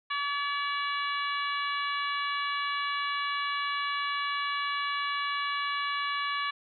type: harmonic tone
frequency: 571 Hz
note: D5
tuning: 49 cents flat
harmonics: 2 / 3 / 4 / 5 / 6 / 7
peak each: -31 / -35 / -37 / -39 / -41 / -42 dBFS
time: 0.1-6.51 s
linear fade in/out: 10 ms
effects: none